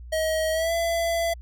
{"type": "tone with pitch glide", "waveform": "square", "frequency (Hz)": [634, 671.7], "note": ["D#5", "E5"], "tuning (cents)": [32, 32], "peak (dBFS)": -23, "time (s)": [0.12, 1.34], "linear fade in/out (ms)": 10, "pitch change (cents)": 100, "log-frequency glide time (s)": [0.52, 0.73], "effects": ["added 60 Hz sine -38 dBFS peak until 1.41 s"]}